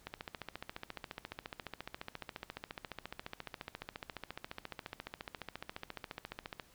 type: click train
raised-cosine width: 0.3 ms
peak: -25 dBFS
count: 95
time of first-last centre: 0.07-6.598 s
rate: 14.4 Hz
effects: pink hiss -64 dBFS RMS until 6.74 s